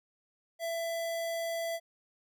square tone, 667 Hz, E5, 20 cents sharp, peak -33 dBFS, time 0.59-1.8 s, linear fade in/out 50 ms, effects none

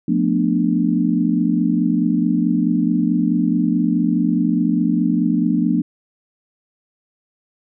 sine chord, B half-diminished seventh, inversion second, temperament just, 177.8 / 222.2 / 246.9 / 296.3 Hz, F3 / A3 / B3 / D4, +31 / +17 / 0 / +15 cents, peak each -20 dBFS, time 0.08-5.82 s, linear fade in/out 5 ms, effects none

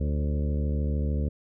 harmonic tone with a mistuned harmonic, 73.42 Hz, D2, in tune, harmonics 1 / 2 / 3 / 4 / 5 / 6 / 7 / 8, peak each -25 / -32 / -34 / -40 / -44 / -41 / -42 / -48 dBFS, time 0-1.29 s, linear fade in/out 10 ms, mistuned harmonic 7, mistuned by +24 cents, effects none

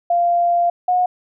sine tone pair in turn, 694 / 724.8 Hz, F5 / F#5, -11 / -36 cents, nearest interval minor second, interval 75 cents, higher second, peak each -13 dBFS, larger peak neither, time 0.1-0.7 / 0.88-1.06 s, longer first, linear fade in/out 5 ms, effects none

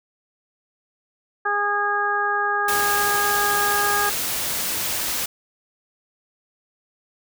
harmonic tone, 410 Hz, G#4, 22 cents flat, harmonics 1 / 2 / 3 / 4, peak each -29 / -25 / -24 / -23 dBFS, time 1.45-4.1 s, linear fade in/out 10 ms
white noise, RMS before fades -25 dBFS, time 2.68-5.26 s, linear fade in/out 5 ms
effects none

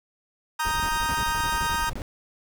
40% pulse chord, Eb major, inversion second, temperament equal, 932.3 / 1244.5 / 1568 Hz, Bb5 / Eb6 / G6, 0 / 0 / 0 cents, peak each -26 / -29 / -29 dBFS, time 0.59-1.9 s, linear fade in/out 10 ms
brown noise bursts, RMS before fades -32 dBFS, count 16, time 0.65-2.019 s, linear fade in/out 0 ms, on 64 ms, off 23 ms
effects none

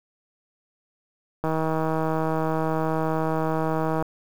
click train, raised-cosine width 1 ms, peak -12 dBFS, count 412, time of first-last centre 1.44-4.025 s, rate 159 Hz, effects 7-bit

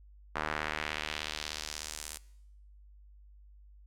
sawtooth tone with band-pass filter sweep, 76.6 Hz, D#2, 27 cents flat, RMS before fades -38 dBFS, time 0.35-2.18 s, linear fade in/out 10 ms, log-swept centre 1300 to 9300 Hz, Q 1.3, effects noise-tail reverb RT60 0.8 s tail -21 dB re dry + added 50 Hz sine -53 dBFS peak until 3.86 s

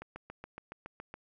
click train, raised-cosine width 0.5 ms, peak -28 dBFS, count 9, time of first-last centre 0.02-1.14 s, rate 7.14 Hz, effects none

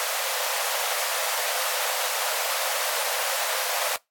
pink high-pass noise, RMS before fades -27 dBFS, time 0-3.96 s, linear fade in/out 0 ms, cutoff 490 Hz, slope 96 dB/octave, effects noise-tail reverb RT60 0.2 s tail -23 dB re dry + AAC 64 kbps

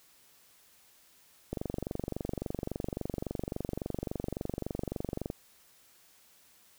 click train, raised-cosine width 2 ms, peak -20 dBFS, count 90, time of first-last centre 1.53-5.301 s, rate 23.6 Hz, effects white hiss -62 dBFS RMS until 6.78 s

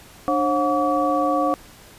sine tone cluster, 297.4 / 539 / 722 / 1142 Hz, D4 / C#5 / F#5 / D6, +22 / -49 / -43 / -49 cents, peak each -23 dBFS, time 0.28-1.54 s, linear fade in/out 0 ms, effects pink hiss -46 dBFS RMS until 1.98 s + resampled to 32000 Hz

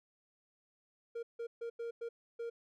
triangle tone bursts at uneven times, 466.2 Hz, A#4, in tune, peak -36 dBFS, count 6, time 1.15-1.23 / 1.39-1.47 / 1.61-1.7 / 1.79-1.91 / 2.01-2.09 / 2.39-2.5 s, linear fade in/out 10 ms, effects none

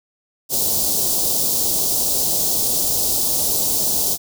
white band-stop noise, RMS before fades -19 dBFS, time 0.49-4.18 s, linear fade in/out 50 ms, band 760 to 4300 Hz, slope 24 dB/octave, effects none

